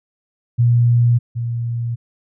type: tone pair in turn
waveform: sine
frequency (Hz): 119.5 / 117.92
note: A#2 / A#2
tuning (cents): +43 / +20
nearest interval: unison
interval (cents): 23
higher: first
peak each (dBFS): -10 / -19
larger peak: first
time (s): 0.58-1.19 / 1.35-1.96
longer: neither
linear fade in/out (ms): 20
effects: none